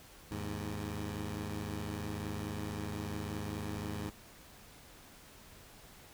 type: tone pair together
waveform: 15% pulse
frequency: 79.2 / 103.73 Hz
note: D#2 / G#2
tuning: +31 / -2 cents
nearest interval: perfect fourth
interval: 467 cents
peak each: -35 / -33 dBFS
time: 0.31-4.1 s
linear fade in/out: 5 ms
effects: pink hiss -56 dBFS RMS until 6.13 s